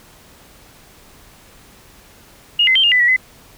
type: tone with pitch steps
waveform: sine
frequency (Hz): 2860 / 2054 / 3137 / 2830 / 1995 / 1928 / 2030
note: F7 / C7 / G7 / F7 / B6 / B6 / B6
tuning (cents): +41 / -33 / +1 / +22 / +17 / -42 / +47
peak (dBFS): -10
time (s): 2.59-3.164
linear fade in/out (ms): 5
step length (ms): 82
effects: pink hiss -46 dBFS RMS until 3.57 s